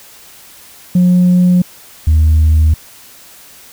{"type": "tone pair in turn", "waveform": "sine", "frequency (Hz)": [179.6, 78.18], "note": ["F3", "D#2"], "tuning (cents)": [49, 9], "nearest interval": "octave + major second", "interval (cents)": 1440, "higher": "first", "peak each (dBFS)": -4, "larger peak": "neither", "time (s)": [[0.95, 1.62], [2.07, 2.74]], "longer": "neither", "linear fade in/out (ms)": 5, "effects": ["tanh soft clip ceiling -4 dBFS", "white hiss -39 dBFS RMS until 3.72 s"]}